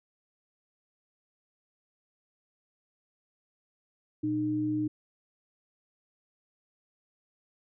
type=tone pair together; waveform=sine; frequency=121.2 / 305.4 Hz; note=B2 / D#4; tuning=-32 / -32 cents; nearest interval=octave + major third; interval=1600 cents; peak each=-36 / -27 dBFS; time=4.23-4.88 s; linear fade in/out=10 ms; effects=none